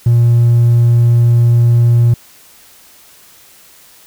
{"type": "tone", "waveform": "triangle", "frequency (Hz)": 118.5, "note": "A#2", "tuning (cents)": 29, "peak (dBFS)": -3, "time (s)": [0.06, 2.14], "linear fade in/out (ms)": 5, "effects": ["tanh soft clip ceiling -1 dBFS", "white hiss -43 dBFS RMS until 4.06 s"]}